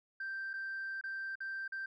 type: tone with dropouts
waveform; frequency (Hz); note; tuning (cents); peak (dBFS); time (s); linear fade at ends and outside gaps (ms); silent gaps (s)
sine; 1568; G6; 0; -36; 0.2-1.86; 5; 0.533-0.537 / 1.012-1.038 / 1.355-1.404 / 1.679-1.721
effects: tanh soft clip ceiling -35 dBFS